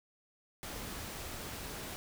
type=noise; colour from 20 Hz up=pink; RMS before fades=-43 dBFS; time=0.63-1.96 s; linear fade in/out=0 ms; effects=none